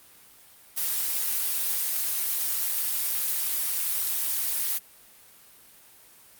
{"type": "noise", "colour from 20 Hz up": "blue", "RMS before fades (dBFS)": -27, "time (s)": [0.76, 4.79], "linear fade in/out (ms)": 20, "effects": ["white hiss -53 dBFS RMS until 6.39 s", "Opus 32 kbps"]}